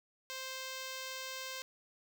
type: tone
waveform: 5% pulse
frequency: 523.3 Hz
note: C5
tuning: in tune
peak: -29 dBFS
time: 0.3-1.62 s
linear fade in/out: 0 ms
effects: none